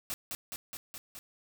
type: noise with echo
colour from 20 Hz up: white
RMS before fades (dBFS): -36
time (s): 0.1-0.14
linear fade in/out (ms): 0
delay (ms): 210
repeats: 5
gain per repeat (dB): -2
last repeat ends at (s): 1.19
effects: none